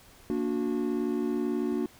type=chord; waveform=triangle; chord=Bb augmented; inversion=none; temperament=just; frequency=233.1 / 291.4 / 364.2 Hz; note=Bb3 / D4 / F#4; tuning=0 / -13 / -27 cents; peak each=-29 dBFS; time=0.3-1.86 s; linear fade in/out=0 ms; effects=pink hiss -55 dBFS RMS until 1.99 s